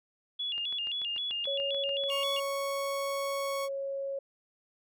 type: tone with vibrato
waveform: sine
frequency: 3094 Hz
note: G7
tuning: 23 cents flat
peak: -31 dBFS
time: 0.39-2.4 s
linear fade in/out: 10 ms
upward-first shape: square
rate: 3.8 Hz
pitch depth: 160 cents each way
type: click train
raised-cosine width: 0.3 ms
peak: -31 dBFS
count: 11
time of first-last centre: 0.58-2.038 s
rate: 6.86 Hz
type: tone with pitch glide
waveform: sine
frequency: 554.4 to 549.3 Hz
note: C#5 to C#5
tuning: 0 to -16 cents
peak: -32 dBFS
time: 1.47-4.19 s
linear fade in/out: 5 ms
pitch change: -16 cents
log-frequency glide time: 3.38-3.59 s
type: tone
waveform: sawtooth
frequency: 1108.7 Hz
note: C#6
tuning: in tune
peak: -31 dBFS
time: 2.08-3.69 s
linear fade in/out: 50 ms
effects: none